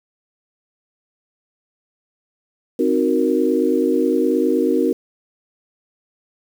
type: chord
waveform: sine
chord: C half-diminished seventh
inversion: none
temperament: equal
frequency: 261.6 / 311.1 / 370 / 466.2 Hz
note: C4 / Eb4 / Gb4 / Bb4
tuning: 0 / 0 / 0 / 0 cents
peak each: -20 dBFS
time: 2.79-4.93 s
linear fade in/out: 5 ms
effects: 7-bit